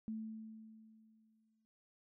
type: tone with exponential decay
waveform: sine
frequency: 220 Hz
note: A3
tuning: in tune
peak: -38 dBFS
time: 0.08-1.65 s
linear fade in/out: 0 ms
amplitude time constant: 340 ms
effects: none